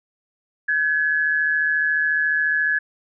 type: tone pair together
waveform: sine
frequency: 1538.8 / 1693 Hz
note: G6 / G#6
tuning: -33 / +33 cents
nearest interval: major second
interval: 166 cents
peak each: -25 / -18 dBFS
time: 0.68-2.79 s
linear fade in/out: 10 ms
effects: none